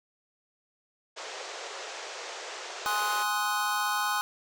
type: band-pass noise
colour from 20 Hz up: pink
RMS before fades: -40 dBFS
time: 1.16-3.24 s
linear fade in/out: 20 ms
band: 400 to 7400 Hz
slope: 48 dB/octave
type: chord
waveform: square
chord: Ab dominant seventh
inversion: none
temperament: equal with one note detuned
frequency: 830.6 / 1046.5 / 1254.6 / 1480 Hz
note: Ab5 / C6 / Eb6 / Gb6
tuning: 0 / 0 / +14 / 0 cents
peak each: -33 dBFS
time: 2.86-4.21 s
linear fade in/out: 0 ms
effects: none